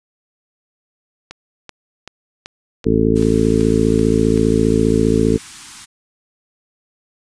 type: click train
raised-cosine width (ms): 0.2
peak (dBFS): -15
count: 9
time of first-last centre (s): 1.31-4.375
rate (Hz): 2.61
type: harmonic tone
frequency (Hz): 55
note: A1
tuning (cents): 0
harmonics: 1 / 2 / 3 / 4 / 5 / 6 / 7 / 8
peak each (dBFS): -23 / -21 / -22 / -18 / -18 / -24 / -20 / -18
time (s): 2.85-5.38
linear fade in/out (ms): 20
type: band-stop noise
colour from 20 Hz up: white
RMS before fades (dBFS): -35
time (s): 3.15-5.86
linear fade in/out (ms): 20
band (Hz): 350 to 860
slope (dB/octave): 48
effects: resampled to 22050 Hz